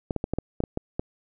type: clicks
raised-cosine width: 2 ms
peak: -13 dBFS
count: 9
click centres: 0.108 / 0.163 / 0.241 / 0.336 / 0.386 / 0.604 / 0.638 / 0.774 / 0.995 s
effects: none